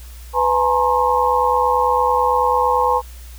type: tone cluster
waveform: sine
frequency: 498.1 / 848 / 937 / 1069 Hz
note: B4 / G#5 / A#5 / C6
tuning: +15 / +36 / +9 / +37 cents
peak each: -19 dBFS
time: 0.33-3.02 s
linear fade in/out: 50 ms
effects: added 60 Hz sine -34 dBFS peak until 3.38 s + white hiss -45 dBFS RMS until 3.38 s